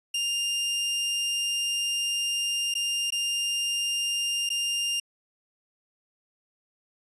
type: tone with dropouts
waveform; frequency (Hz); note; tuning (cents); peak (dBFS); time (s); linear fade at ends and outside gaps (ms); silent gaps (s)
sawtooth; 2803; F7; +6; -22; 0.14-5; 5; 2.741-2.751 / 3.105-3.122 / 4.492-4.501
effects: resampled to 24000 Hz